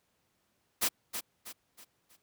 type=noise with echo; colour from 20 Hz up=white; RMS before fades=-28 dBFS; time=0.81-0.89 s; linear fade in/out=20 ms; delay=320 ms; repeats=4; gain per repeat=-8 dB; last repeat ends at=2.17 s; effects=pink hiss -75 dBFS RMS until 2.22 s + high-pass 80 Hz 12 dB/octave